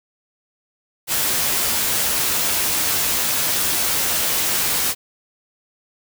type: noise with comb filter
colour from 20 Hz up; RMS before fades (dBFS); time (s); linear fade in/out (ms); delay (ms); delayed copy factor
white; -20; 1.07-4.95; 50; 13; +0.5
effects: none